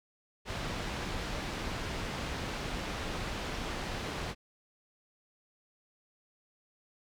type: low-pass noise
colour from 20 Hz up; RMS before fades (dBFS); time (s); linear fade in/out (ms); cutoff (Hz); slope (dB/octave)
pink; -37; 0.45-4.35; 50; 4600; 12
effects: none